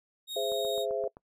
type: tone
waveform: 40% pulse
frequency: 3738 Hz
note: A#7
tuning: 4 cents sharp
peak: -34 dBFS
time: 0.27-0.86 s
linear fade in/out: 50 ms
type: chord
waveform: sine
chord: Ab augmented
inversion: none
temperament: equal with one note detuned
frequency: 415.3 / 523.3 / 667.7 Hz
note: Ab4 / C5 / E5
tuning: 0 / 0 / +22 cents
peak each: -33 dBFS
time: 0.36-1.08 s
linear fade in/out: 5 ms
type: click train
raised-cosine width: 1 ms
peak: -33 dBFS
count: 6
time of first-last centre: 0.52-1.169 s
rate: 7.7 Hz
effects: noise-tail reverb RT60 0.1 s tail -23 dB re dry